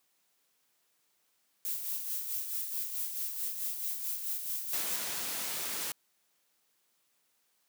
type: noise with tremolo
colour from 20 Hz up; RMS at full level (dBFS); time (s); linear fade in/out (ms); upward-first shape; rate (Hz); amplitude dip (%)
violet; -34; 1.65-4.96; 0; sine; 4.6; 50
type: noise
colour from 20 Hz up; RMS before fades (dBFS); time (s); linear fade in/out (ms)
white; -36; 4.73-5.92; 2
effects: white hiss -74 dBFS RMS until 7.68 s + high-pass 150 Hz 12 dB/octave